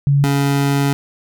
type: tone pair in turn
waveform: sine / 25% pulse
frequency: 141 / 140.24 Hz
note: C#3 / C#3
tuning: +30 / +20 cents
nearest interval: unison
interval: 10 cents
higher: first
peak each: -10 dBFS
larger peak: neither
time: 0.07-0.24 / 0.24-0.93 s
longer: second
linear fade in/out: 0 ms
effects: none